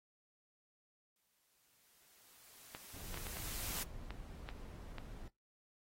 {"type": "noise with exponential growth", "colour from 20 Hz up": "white", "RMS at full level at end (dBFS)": -41, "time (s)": [1.16, 3.83], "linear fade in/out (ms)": 1, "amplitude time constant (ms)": 580}
{"type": "clicks", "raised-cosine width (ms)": 0.3, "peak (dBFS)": -29, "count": 9, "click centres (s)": [2.749, 3.143, 3.174, 3.268, 3.37, 3.787, 4.106, 4.489, 4.983]}
{"type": "noise", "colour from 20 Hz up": "brown", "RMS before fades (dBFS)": -49, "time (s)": [2.94, 5.28], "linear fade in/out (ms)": 2}
{"effects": ["noise-tail reverb RT60 0.2 s tail -21 dB re dry", "AAC 48 kbps"]}